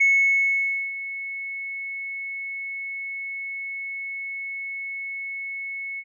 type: tone with ADSR envelope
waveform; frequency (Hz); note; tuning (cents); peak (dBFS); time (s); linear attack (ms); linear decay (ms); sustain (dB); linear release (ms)
sine; 2200; C#7; -14; -13; 0-6.04; 12; 910; -16; 53
effects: tanh soft clip ceiling -11 dBFS